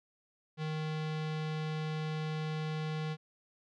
square tone with low-pass filter, 155.56 Hz, D#3, in tune, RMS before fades -36 dBFS, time 0.57-3.17 s, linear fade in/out 50 ms, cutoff 3800 Hz, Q 1.4, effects none

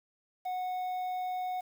triangle tone with quantisation, 735 Hz, F#5, 12 cents flat, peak -30 dBFS, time 0.45-1.61 s, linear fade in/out 10 ms, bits 9, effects none

